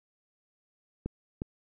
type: clicks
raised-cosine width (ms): 3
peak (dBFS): -20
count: 2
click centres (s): 1.06 / 1.419
effects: none